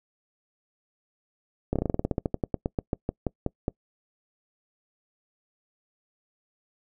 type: slowing click train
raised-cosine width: 2 ms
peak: -12 dBFS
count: 22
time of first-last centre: 1.73-3.681 s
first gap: 27 ms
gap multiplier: 1.11
effects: noise-tail reverb RT60 0.1 s tail -25 dB re dry